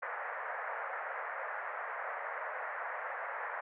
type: band-pass noise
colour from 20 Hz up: white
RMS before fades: -40 dBFS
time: 0.02-3.61 s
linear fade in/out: 10 ms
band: 510 to 1900 Hz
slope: 48 dB/octave
effects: none